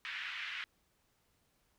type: band-pass noise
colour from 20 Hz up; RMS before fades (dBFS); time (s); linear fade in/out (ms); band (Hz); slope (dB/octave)
white; -42; 0.05-0.64; 0; 1500 to 2800; 24
effects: pink hiss -75 dBFS RMS until 1.78 s